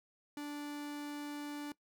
45% pulse tone, 292.4 Hz, D4, 7 cents flat, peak -40 dBFS, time 0.37-1.72 s, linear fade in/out 2 ms, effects noise-tail reverb RT60 0.1 s tail -20 dB re dry

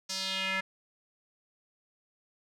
square tone with band-pass filter sweep, 190.7 Hz, G3, 47 cents flat, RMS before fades -33 dBFS, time 0.09-0.61 s, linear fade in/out 10 ms, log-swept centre 5700 to 1900 Hz, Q 2.8, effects none

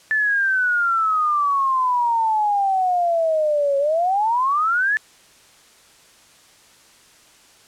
sine exponential two-way sweep, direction down then up, 1760 to 550 to 1760 Hz, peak -16 dBFS, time 0.11-4.97 s, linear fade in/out 0 ms, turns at 3.78 s, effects white hiss -51 dBFS RMS until 7.67 s + low-pass 9000 Hz 12 dB/octave

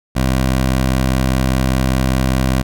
15% pulse tone, 65 Hz, C2, 11 cents flat, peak -7 dBFS, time 0.15-2.63 s, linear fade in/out 20 ms, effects none

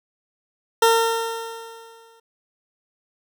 20% pulse tone with exponential decay, 456.3 Hz, A#4, 37 cents flat, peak -7 dBFS, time 0.82-2.2 s, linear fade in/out 5 ms, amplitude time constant 300 ms, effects none

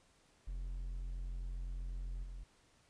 triangle tone with level steps, 43.97 Hz, F1, 13 cents sharp, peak -37 / -42 dBFS, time 0.47-2.44 s, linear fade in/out 10 ms, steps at 2.23 s, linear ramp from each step 10 ms, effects pink hiss -69 dBFS RMS until 2.89 s + resampled to 22050 Hz

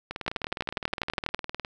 two click trains, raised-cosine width 0.3 ms, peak -10 / -17 dBFS, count 14 / 31, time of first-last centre 0.28-1.346 / 0.11-1.648 s, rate 12.2 / 19.5 Hz, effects none

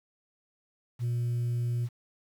sine tone, 120 Hz, B2, 49 cents flat, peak -24 dBFS, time 0.99-1.89 s, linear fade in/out 50 ms, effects tanh soft clip ceiling -26 dBFS + 9-bit

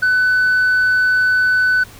sine tone with tanh clipping, 1500 Hz, F#6, 23 cents sharp, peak -12 dBFS, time 0.02-1.84 s, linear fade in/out 10 ms, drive 1 dB, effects added 103 Hz sine -43 dBFS peak until 1.99 s + pink hiss -41 dBFS RMS until 1.99 s

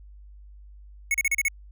square tone bursts, 2201 Hz, C#7, 13 cents flat, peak -21 dBFS, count 6, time 1.11-1.483 s, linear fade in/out 2 ms, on 33 ms, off 35 ms, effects added 50 Hz sine -44 dBFS peak until 1.71 s

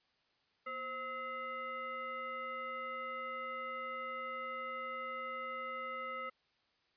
sine tone with frequency modulation, 1288 Hz, E6, 41 cents flat, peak -39 dBFS, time 0.66-6.3 s, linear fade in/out 10 ms, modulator 764 Hz, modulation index 0.99, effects white hiss -75 dBFS RMS until 6.96 s + resampled to 11025 Hz

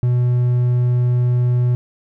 triangle tone, 123 Hz, B2, 7 cents flat, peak -11 dBFS, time 0.03-1.75 s, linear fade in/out 0 ms, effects none

